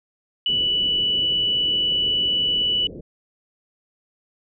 sine tone, 2960 Hz, F#7, in tune, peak -18 dBFS, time 0.46-2.87 s, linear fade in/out 2 ms
white low-pass noise, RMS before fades -37 dBFS, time 0.49-3.01 s, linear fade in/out 5 ms, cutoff 510 Hz, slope 48 dB/octave
effects none

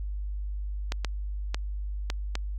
clicks, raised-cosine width 0.2 ms, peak -13 dBFS, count 5, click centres 0.921 / 1.047 / 1.545 / 2.101 / 2.354 s, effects added 50 Hz sine -30 dBFS peak until 2.58 s

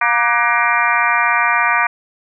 harmonic tone with a mistuned harmonic, 236.7 Hz, A#3, 27 cents sharp, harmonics 3 / 4 / 5 / 6 / 7 / 8 / 9 / 10, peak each -23 / -19 / -18 / -20 / -24 / -20 / -24 / -20 dBFS, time 0.01-1.87 s, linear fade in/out 5 ms, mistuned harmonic 6, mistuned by +98 cents, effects none

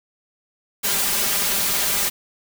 white noise with comb filter, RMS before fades -21 dBFS, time 0.83-2.1 s, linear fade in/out 20 ms, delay 5 ms, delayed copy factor +0.75, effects none

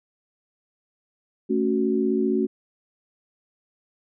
sine chord, F# minor, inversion first, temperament just, 222 / 277.5 / 370 Hz, A3 / C#4 / F#4, +16 / +2 / 0 cents, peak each -24 / -25 / -23 dBFS, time 1.49-2.47 s, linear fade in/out 20 ms, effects none

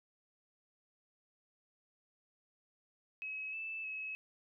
sine tone with pitch steps, 2561 / 2635 / 2573 Hz, D#7 / E7 / E7, +49 / -1 / -43 cents, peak -39 dBFS, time 3.22-4.15 s, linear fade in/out 0 ms, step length 310 ms, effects none

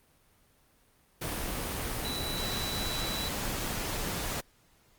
sine tone in noise, 3951 Hz, B7, in tune, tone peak -36 dBFS, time 2.04-3.29 s, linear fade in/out 10 ms, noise pink, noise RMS -34 dBFS, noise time 1.21-4.41 s, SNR -5 dB, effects pink hiss -65 dBFS RMS until 4.98 s + Opus 32 kbps

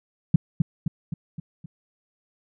sine tone with echo, 159.9 Hz, D#3, 48 cents sharp, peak -9 dBFS, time 0.34-0.36 s, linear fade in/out 5 ms, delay 260 ms, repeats 5, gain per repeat -5 dB, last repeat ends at 1.66 s, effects none

